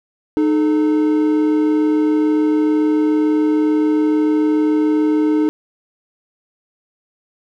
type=tone pair together; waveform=triangle; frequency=306.3 / 433.2 Hz; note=D#4 / A4; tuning=-27 / -27 cents; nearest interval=tritone; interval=600 cents; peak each=-11 / -19 dBFS; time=0.37-5.49 s; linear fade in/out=0 ms; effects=none